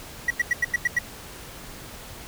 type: tone bursts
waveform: triangle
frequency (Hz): 1932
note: B6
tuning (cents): -39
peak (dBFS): -16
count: 7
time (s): 0.28-0.989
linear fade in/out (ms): 5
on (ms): 25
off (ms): 89
effects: pink hiss -41 dBFS RMS until 2.27 s